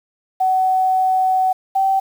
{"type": "tone pair in turn", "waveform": "sine", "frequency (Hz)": [751, 772.6], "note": ["F#5", "G5"], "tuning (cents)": [26, -25], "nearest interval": "unison", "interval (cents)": 49, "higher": "second", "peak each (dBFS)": -13, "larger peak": "neither", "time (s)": [[0.4, 1.53], [1.75, 2]], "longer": "first", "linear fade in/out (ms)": 10, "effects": ["7-bit"]}